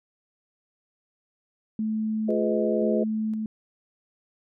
sine tone with tremolo, 217.8 Hz, A3, 17 cents flat, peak -24 dBFS, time 1.79-3.46 s, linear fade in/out 2 ms, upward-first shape square, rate 0.97 Hz, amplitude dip 25%
sine chord, F half-diminished seventh, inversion none, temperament just, 349.2 / 419.1 / 502.9 / 628.6 Hz, F4 / Ab4 / Cb5 / Eb5, 0 / +16 / +31 / +18 cents, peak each -28 dBFS, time 2.28-3.04 s, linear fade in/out 10 ms
effects none

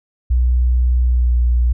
sine tone with pitch glide, 61.6 to 60.23 Hz, B1 to B1, -4 to -43 cents, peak -11 dBFS, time 0.3-1.73 s, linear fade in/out 10 ms, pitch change -39 cents, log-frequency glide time 1.04-1.37 s, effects none

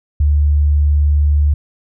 sine tone, 73.42 Hz, D2, in tune, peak -9 dBFS, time 0.2-1.54 s, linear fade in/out 5 ms, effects none

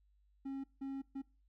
triangle tone bursts at uneven times, 271.5 Hz, C#4, 36 cents flat, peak -37 dBFS, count 3, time 0.45-0.64 / 0.81-1.02 / 1.15-1.22 s, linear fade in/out 10 ms, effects noise-tail reverb RT60 0.3 s tail -22 dB re dry + added 50 Hz sine -68 dBFS peak until 1.48 s

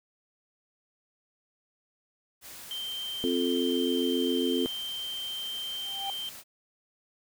white noise, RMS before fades -45 dBFS, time 2.41-6.44 s, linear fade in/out 50 ms
sine tone, 3136 Hz, G7, in tune, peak -33 dBFS, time 2.71-6.29 s, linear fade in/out 0 ms
harmonic tone, 87.3 Hz, F2, in tune, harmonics 3 / 4 / 5, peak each -28 / -30 / -31 dBFS, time 3.24-4.66 s, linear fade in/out 0 ms
triangle tone with exponential growth, 788 Hz, G5, 9 cents sharp, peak -28 dBFS, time 5.74-6.1 s, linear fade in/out 1 ms, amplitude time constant 77 ms
effects none

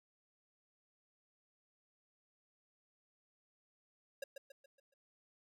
square tone with echo, 549 Hz, C#5, 17 cents flat, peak -40 dBFS, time 4.22-4.24 s, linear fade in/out 5 ms, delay 140 ms, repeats 5, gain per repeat -7 dB, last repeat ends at 4.94 s, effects none

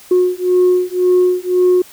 sine beating tone pair, 361.8 / 363.7 Hz, F#4 / F#4, -39 / -30 cents, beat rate 1.9 Hz, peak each -12 dBFS, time 0.11-1.82 s, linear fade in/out 5 ms, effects tanh soft clip ceiling -5 dBFS + white hiss -41 dBFS RMS until 1.92 s

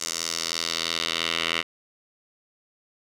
10% pulse tone with band-pass filter sweep, 83 Hz, E2, 12 cents sharp, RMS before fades -28 dBFS, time 0-1.63 s, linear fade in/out 20 ms, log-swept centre 6600 to 2700 Hz, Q 1.9, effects none

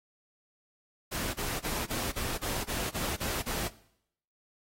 pink noise bursts, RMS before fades -34 dBFS, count 10, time 1.11-3.689 s, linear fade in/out 20 ms, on 230 ms, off 31 ms, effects noise-tail reverb RT60 0.7 s tail -18 dB re dry + AAC 48 kbps

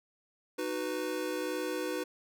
square chord, B major, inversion first, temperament just, 308.7 / 370.4 / 493.9 Hz, D#4 / F#4 / B4, -14 / +2 / 0 cents, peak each -38 / -38 / -37 dBFS, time 0.58-2.04 s, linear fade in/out 10 ms, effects none

